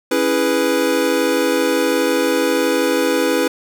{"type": "chord", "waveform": "square", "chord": "C# minor seventh", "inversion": "none", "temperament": "equal", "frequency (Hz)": [277.2, 329.6, 415.3, 493.9], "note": ["C#4", "E4", "G#4", "B4"], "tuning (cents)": [0, 0, 0, 0], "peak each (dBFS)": [-22, -21, -23, -19], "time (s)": [0.11, 3.48], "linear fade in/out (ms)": 5, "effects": []}